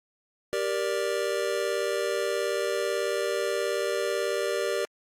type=chord; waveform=square; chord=G minor; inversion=none; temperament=just; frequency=392 / 470.4 / 588 Hz; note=G4 / Bb4 / D5; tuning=0 / +16 / +2 cents; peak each=-31 dBFS; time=0.53-4.85 s; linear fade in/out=0 ms; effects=low-pass 12000 Hz 12 dB/octave + Opus 48 kbps